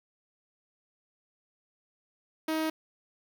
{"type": "tone with notch filter", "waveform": "sawtooth", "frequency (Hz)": 316.3, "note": "D#4", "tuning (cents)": 29, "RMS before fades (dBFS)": -30, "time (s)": [2.48, 2.7], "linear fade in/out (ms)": 5, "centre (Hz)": 7600, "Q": 1.6, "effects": ["9-bit"]}